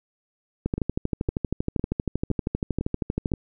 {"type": "two click trains", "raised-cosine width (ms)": 3, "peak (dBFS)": [-14, -11], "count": [6, 35], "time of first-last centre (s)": [[0.78, 3.318], [0.66, 3.337]], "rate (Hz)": [1.97, 12.7], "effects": []}